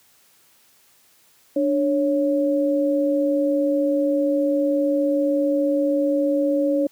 sine tone pair together, 293.9 / 554.4 Hz, D4 / C#5, +1 / 0 cents, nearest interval major seventh, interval 1099 cents, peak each -20 dBFS, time 1.56-6.87 s, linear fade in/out 5 ms, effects white hiss -57 dBFS RMS until 6.91 s + high-pass 80 Hz 12 dB/octave

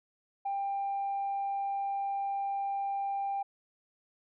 sine tone, 793 Hz, G5, 20 cents sharp, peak -29 dBFS, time 0.45-3.43 s, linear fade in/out 10 ms, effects tanh soft clip ceiling -27 dBFS

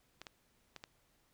clicks, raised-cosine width 0.2 ms, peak -29 dBFS, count 4, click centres 0.216 / 0.268 / 0.763 / 0.839 s, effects pink hiss -73 dBFS RMS until 1.33 s

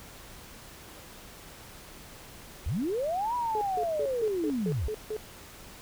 sine linear two-way sweep, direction up then down, 51.2 to 988 to 51.2 Hz, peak -27 dBFS, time 2.66-4.88 s, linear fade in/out 5 ms, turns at 3.35 s
sine tone bursts, 429.9 Hz, A4, 40 cents flat, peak -30 dBFS, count 8, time 3.55-5.166 s, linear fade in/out 0 ms, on 62 ms, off 160 ms
effects pink hiss -48 dBFS RMS until 5.81 s

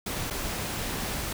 pink noise with dropouts, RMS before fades -32 dBFS, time 0.06-1.33 s, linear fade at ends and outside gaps 5 ms, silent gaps 0.302-0.307 s, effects none

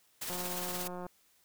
white noise with tremolo, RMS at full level -37 dBFS, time 0.21-0.88 s, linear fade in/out 10 ms, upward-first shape triangle, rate 17 Hz, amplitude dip 45%
click train, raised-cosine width 1 ms, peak -29 dBFS, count 138, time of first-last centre 0.3-1.065 s, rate 179 Hz
effects white hiss -68 dBFS RMS until 1.44 s

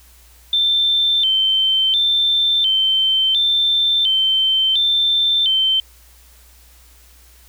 sine tone with vibrato, 3322 Hz, G#7, in tune, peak -13 dBFS, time 0.53-5.8 s, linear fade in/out 2 ms, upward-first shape square, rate 0.71 Hz, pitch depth 120 cents each way, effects added 60 Hz sine -47 dBFS peak until 7.48 s + white hiss -50 dBFS RMS until 7.48 s

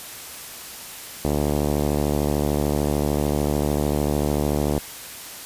5% pulse tone with low-pass filter, 73.42 Hz, D2, in tune, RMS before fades -22 dBFS, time 1.25-4.79 s, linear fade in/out 0 ms, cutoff 600 Hz, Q 0.58, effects white hiss -37 dBFS RMS until 5.45 s + resampled to 32000 Hz

